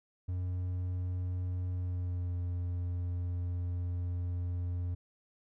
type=tone with pitch glide; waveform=triangle; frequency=90.4 to 88.39 Hz; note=F#2 to F2; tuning=-40 to +21 cents; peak=-30 dBFS; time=0.28-4.95 s; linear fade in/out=10 ms; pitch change=-39 cents; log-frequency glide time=1.75-2.35 s; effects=none